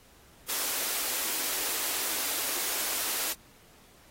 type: high-pass noise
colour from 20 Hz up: white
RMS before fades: -31 dBFS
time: 0.48-3.34 s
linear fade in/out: 20 ms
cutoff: 250 Hz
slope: 48 dB/octave
effects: pink hiss -58 dBFS RMS until 4.1 s + AAC 48 kbps